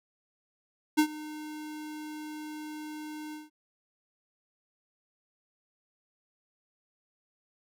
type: tone with ADSR envelope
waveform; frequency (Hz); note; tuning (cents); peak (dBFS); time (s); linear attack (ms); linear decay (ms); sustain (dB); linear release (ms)
square; 305; D#4; -34; -19; 0.97-3.5; 20; 78; -20; 170
effects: none